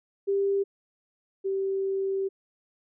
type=tone pair in turn; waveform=sine; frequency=396 / 387.9 Hz; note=G4 / G4; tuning=+18 / -18 cents; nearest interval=unison; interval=36 cents; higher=first; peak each=-22 / -25 dBFS; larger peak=first; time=0.27-0.64 / 1.44-2.29 s; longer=second; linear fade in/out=20 ms; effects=none